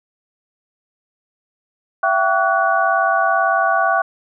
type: tone cluster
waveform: sine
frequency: 670 / 768 / 1135 / 1474 Hz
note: E5 / G5 / C#6 / F#6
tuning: +28 / -36 / +41 / -7 cents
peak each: -19 dBFS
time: 2.03-4.02 s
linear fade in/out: 5 ms
effects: none